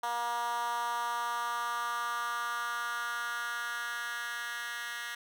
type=tone with high-pass filter sweep; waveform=10% pulse; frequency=237.4 Hz; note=A#3; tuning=32 cents sharp; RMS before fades=-35 dBFS; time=0.03-5.15 s; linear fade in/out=5 ms; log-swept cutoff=850 to 1900 Hz; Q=3.3; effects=none